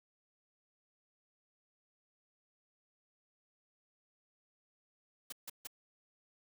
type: noise bursts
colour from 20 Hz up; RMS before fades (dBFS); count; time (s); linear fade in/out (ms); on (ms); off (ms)
white; -44; 3; 5.3-5.672; 5; 24; 150
effects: none